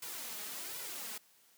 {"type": "noise with flanger", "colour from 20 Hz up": "white", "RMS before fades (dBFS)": -43, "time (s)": [0.02, 1.18], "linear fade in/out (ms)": 5, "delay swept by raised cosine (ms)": [2, 4.8], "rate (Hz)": 1.3, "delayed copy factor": 0.75, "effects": ["white hiss -66 dBFS RMS until 1.57 s", "high-pass 150 Hz 12 dB/octave"]}